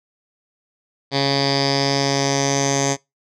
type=tone with low-pass filter sweep; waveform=10% pulse; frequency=138.59 Hz; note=C#3; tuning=in tune; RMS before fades=-19 dBFS; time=1.11-2.97 s; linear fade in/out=50 ms; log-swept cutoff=4400 to 6600 Hz; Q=6.9; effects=noise-tail reverb RT60 0.2 s tail -23 dB re dry